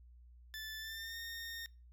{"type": "tone with pitch glide", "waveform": "20% pulse", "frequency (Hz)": [1753, 1838], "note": ["A6", "A#6"], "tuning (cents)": [-7, -25], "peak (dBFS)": -38, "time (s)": [0.54, 1.66], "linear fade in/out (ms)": 0, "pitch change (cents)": 82, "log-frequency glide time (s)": [0.78, 1.17], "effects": ["noise-tail reverb RT60 0.3 s tail -23 dB re dry", "added 60 Hz sine -56 dBFS peak until 1.92 s"]}